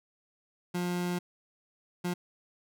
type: tone bursts at uneven times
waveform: 30% pulse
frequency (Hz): 177.2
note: F3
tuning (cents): +25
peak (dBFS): -27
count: 2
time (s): 0.74-1.19 / 2.04-2.14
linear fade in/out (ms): 10
effects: none